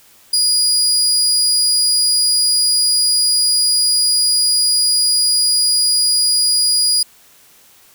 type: tone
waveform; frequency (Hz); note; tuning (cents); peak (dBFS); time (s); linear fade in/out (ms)
30% pulse; 4890; D#8; -31; -9; 0.33-7.03; 5
effects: white hiss -48 dBFS RMS until 7.94 s